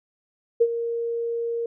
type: tone with ADSR envelope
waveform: sine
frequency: 466.2 Hz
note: A#4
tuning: in tune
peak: -12 dBFS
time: 0.6-1.66 s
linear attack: 15 ms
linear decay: 54 ms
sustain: -12 dB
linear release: 3 ms
effects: none